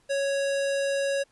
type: tone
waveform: square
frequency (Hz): 554.4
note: C#5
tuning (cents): 0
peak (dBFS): -25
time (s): 0.09-1.24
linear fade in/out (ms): 20
effects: pink hiss -65 dBFS RMS until 1.31 s + resampled to 24000 Hz